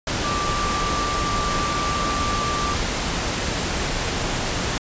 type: tone in noise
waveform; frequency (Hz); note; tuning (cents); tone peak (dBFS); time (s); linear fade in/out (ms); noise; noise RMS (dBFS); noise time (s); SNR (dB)
sine; 1174.7; D6; 0; -24; 0.24-2.74; 2; pink; -24; 0.07-4.78; -3
effects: resampled to 16000 Hz